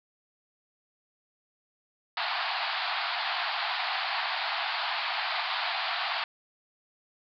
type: band-pass noise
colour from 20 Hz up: pink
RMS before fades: -31 dBFS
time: 2.17-6.24 s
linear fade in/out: 2 ms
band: 670 to 4700 Hz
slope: 96 dB/octave
effects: none